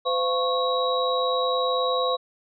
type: tone cluster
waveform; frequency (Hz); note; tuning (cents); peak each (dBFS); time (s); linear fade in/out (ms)
sine; 511 / 692 / 1100 / 3851; C5 / F5 / C#6 / B7; -41 / -16 / -14 / -44; -24 / -30 / -26 / -29; 0.05-2.17; 20
effects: none